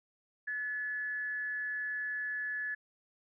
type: tone with amplitude modulation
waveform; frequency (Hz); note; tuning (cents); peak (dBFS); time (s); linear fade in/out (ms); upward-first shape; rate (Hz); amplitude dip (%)
sine; 1715; A6; -45; -32; 0.47-2.75; 10; sine; 241; 35
effects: none